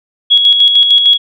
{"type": "tone with tremolo", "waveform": "sine", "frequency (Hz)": 3335, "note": "G#7", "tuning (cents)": 7, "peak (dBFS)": -3, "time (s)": [0.3, 1.18], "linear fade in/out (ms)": 20, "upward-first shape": "square", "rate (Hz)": 6.6, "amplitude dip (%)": 45, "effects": []}